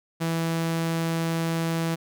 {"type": "tone", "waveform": "sawtooth", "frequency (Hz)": 164.81, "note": "E3", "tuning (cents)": 0, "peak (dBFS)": -20, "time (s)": [0.2, 1.96], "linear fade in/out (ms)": 20, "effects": []}